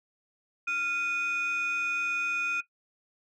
sine tone pair together, 1390.9 / 2476 Hz, F6 / D#7, -7 / -9 cents, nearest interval minor seventh, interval 998 cents, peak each -30 / -26 dBFS, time 0.67-2.61 s, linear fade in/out 10 ms, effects noise-tail reverb RT60 0.1 s tail -17 dB re dry + tanh soft clip ceiling -24 dBFS

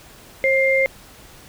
sine tone pair together, 534 / 2106 Hz, C5 / C7, +35 / +11 cents, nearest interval 2 octaves, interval 2376 cents, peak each -17 dBFS, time 0.44-0.86 s, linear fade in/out 0 ms, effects pink hiss -45 dBFS RMS until 1.48 s

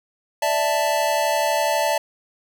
square chord, D suspended second, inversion none, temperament equal, 587.3 / 659.3 / 880 Hz, D5 / E5 / A5, 0 / 0 / 0 cents, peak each -24 / -24 / -23 dBFS, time 0.42-1.98 s, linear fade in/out 5 ms, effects none

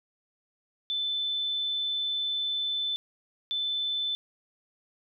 sine tone pair in turn, 3520 / 3520 Hz, A7 / A7, 0 / 0 cents, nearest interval unison, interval 0 cents, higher neither, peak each -27 dBFS, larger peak neither, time 0.9-2.96 / 3.51-4.15 s, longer first, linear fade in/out 0 ms, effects none

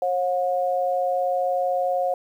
sine tone pair together, 541.3 / 721 Hz, C#5 / F#5, -41 / -45 cents, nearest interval perfect fourth, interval 496 cents, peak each -23 dBFS, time 0.02-2.14 s, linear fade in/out 2 ms, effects 9-bit

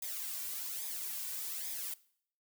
blue noise with flanger, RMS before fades -40 dBFS, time 0.02-1.94 s, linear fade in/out 5 ms, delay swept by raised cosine 0.69 to 2.39 ms, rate 1.2 Hz, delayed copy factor -0.65, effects noise-tail reverb RT60 0.6 s tail -20 dB re dry

